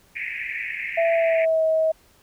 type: band-pass noise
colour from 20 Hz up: white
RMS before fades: -30 dBFS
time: 0.15-1.46 s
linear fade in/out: 20 ms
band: 1800 to 2500 Hz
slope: 96 dB/octave
type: tone with pitch glide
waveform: sine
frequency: 666 to 638.1 Hz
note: E5 to D#5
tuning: +18 to +44 cents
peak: -17 dBFS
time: 0.97-1.92 s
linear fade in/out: 10 ms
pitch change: -74 cents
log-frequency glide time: 1.14-1.64 s
effects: pink hiss -57 dBFS RMS until 2.22 s